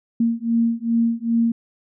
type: beating tone pair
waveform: sine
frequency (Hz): 230 / 232.5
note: A#3 / A#3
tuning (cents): -23 / -4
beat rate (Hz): 2.5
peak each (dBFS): -20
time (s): 0.2-1.52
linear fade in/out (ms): 5
effects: none